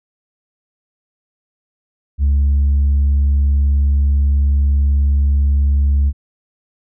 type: tone with tanh clipping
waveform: sine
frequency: 70.4 Hz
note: C#2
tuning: 27 cents sharp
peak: -11 dBFS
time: 2.18-6.13 s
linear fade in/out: 50 ms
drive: 1 dB
effects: none